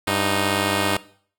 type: tone pair together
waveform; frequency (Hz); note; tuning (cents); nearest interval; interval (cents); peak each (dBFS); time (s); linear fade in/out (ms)
5% pulse; 98.32 / 310; G2 / D#4; +6 / -6; octave + minor sixth; 1988; -11; 0.07-0.97; 5
effects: noise-tail reverb RT60 0.5 s tail -18 dB re dry